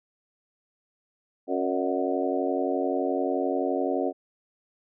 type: harmonic tone with a mistuned harmonic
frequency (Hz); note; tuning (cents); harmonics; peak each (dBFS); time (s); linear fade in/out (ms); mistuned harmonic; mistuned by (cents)
91.7; F#2; -15; 3 / 4 / 5 / 6 / 7 / 8; -29 / -30 / -31 / -32 / -32 / -33; 1.47-4.13; 50; 6; +61
effects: none